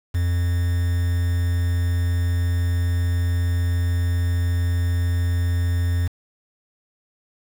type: tone with quantisation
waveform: triangle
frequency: 87.31 Hz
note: F2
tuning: in tune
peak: -16 dBFS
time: 0.14-6.08 s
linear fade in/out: 10 ms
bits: 6
effects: none